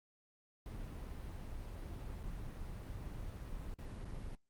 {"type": "noise with dropouts", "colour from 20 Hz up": "brown", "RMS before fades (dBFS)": -45, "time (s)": [0.66, 4.35], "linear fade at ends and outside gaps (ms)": 1, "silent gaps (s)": [[2.232, 2.236], [3.74, 3.787], [4.047, 4.052]], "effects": ["noise-tail reverb RT60 0.1 s tail -17 dB re dry", "Opus 32 kbps"]}